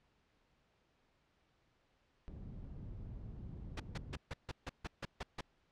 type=low-pass noise; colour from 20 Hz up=white; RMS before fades=-48 dBFS; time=2.28-4.17 s; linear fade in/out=0 ms; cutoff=120 Hz; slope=12 dB/octave
type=noise bursts; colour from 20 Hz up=pink; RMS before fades=-41 dBFS; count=10; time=3.77-5.41 s; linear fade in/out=5 ms; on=29 ms; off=150 ms
effects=pink hiss -75 dBFS RMS until 5.71 s + low-pass 4000 Hz 12 dB/octave